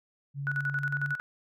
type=tone with pitch glide; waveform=sine; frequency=140.3 to 141.93 Hz; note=C#3 to C#3; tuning=+21 to +41 cents; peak=-32 dBFS; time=0.34-1.16 s; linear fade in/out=50 ms; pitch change=+20 cents; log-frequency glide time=0.71-0.97 s
type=tone with tremolo; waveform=sine; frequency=1472 Hz; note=F#6; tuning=9 cents flat; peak=-27 dBFS; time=0.47-1.2 s; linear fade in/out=0 ms; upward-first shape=square; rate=11 Hz; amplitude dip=75%
effects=none